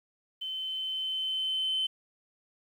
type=tone with level ramp; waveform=sine; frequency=3066 Hz; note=G7; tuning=39 cents flat; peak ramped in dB=-33 to -25 dBFS; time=0.41-1.87 s; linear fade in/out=10 ms; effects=tanh soft clip ceiling -23 dBFS + 10-bit